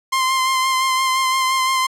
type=tone with vibrato; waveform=sawtooth; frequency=1046.5 Hz; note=C6; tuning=in tune; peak=-12 dBFS; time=0.12-1.87 s; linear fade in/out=10 ms; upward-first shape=sine; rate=5.8 Hz; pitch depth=22 cents each way; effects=low-pass 11000 Hz 12 dB/octave